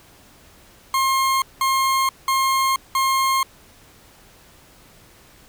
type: tone bursts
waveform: 40% pulse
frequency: 1068 Hz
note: C6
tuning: 35 cents sharp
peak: -16 dBFS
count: 4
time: 0.94-3.43 s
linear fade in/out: 2 ms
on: 480 ms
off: 190 ms
effects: pink hiss -50 dBFS RMS until 5.48 s